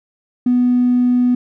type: tone with tanh clipping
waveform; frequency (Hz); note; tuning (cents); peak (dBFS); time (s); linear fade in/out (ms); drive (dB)
triangle; 246.9; B3; 0; -10; 0.46-1.35; 5; 1
effects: none